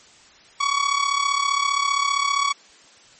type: tone with amplitude modulation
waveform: sawtooth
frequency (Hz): 1125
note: C#6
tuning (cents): +25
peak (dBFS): -12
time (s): 0.6-2.53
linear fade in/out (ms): 10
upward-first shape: sine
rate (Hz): 35.2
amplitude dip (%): 70
effects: white hiss -50 dBFS RMS until 3.19 s + MP3 32 kbps